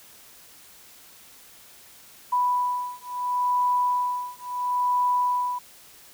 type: beating tone pair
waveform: sine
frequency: 987.8 / 988.53 Hz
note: B5 / B5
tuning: 0 / +1 cents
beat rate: 0.73 Hz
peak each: -25 dBFS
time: 2.32-5.59 s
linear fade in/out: 10 ms
effects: white hiss -50 dBFS RMS until 6.13 s